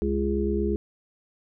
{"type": "harmonic tone", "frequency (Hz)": 68.7, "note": "C#2", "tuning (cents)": -15, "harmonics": [1, 3, 5, 6], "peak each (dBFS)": [-28, -28, -28, -28], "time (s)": [0.02, 0.76], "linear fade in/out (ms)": 0, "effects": []}